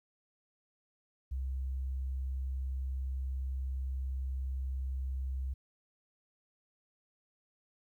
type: tone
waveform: sine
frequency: 65.7 Hz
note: C2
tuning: 8 cents sharp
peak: -33 dBFS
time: 1.31-5.54 s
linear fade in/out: 10 ms
effects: 12-bit